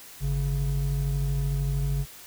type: tone pair together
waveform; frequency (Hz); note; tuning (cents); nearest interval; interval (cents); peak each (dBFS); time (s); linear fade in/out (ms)
triangle; 50.89 / 139.6; G#1 / C#3; -34 / +13; octave + perfect fourth; 1747; -25 / -24; 0.2-2.06; 50
effects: white hiss -46 dBFS RMS until 2.26 s